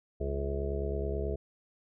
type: harmonic tone with a mistuned harmonic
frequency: 69.3 Hz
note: C#2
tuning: in tune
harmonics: 1 / 2 / 3 / 5 / 6 / 7 / 8 / 9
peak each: -33 / -41 / -43 / -41 / -36 / -43 / -47 / -41 dBFS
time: 0.2-1.36 s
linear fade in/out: 10 ms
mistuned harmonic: 9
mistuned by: +64 cents
effects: none